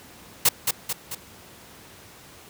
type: noise with echo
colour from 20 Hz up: white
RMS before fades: -17 dBFS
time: 0.45-0.49 s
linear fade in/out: 5 ms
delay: 220 ms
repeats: 3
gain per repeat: -5 dB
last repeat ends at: 1.15 s
effects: pink hiss -47 dBFS RMS until 2.49 s + high-pass 80 Hz 12 dB/octave